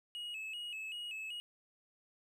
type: tone with vibrato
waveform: triangle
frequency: 2739 Hz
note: F7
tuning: 34 cents flat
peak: -39 dBFS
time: 0.15-1.4 s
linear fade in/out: 0 ms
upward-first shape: square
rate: 2.6 Hz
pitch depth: 93 cents each way
effects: none